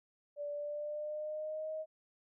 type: tone with pitch glide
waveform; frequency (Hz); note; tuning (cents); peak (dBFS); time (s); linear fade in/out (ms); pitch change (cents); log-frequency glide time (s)
sine; 582 to 627.4; D5 to D#5; -16 to +14; -37; 0.36-1.86; 50; +130; 0.51-1.71
effects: none